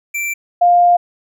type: tone pair in turn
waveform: square / sine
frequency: 2345 / 703 Hz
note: D7 / F5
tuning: -3 / +11 cents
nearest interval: octave + major sixth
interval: 2086 cents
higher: first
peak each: -19 / -7 dBFS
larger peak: second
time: 0.14-0.34 / 0.61-0.97 s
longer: second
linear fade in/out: 10 ms
effects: none